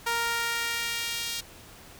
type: tone with high-pass filter sweep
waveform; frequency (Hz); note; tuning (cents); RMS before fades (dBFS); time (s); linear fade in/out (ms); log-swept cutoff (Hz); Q
sawtooth; 466.2; A#4; 0; -30; 0.06-1.41; 10; 1000 to 3600; 1.2
effects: pink hiss -49 dBFS RMS until 1.99 s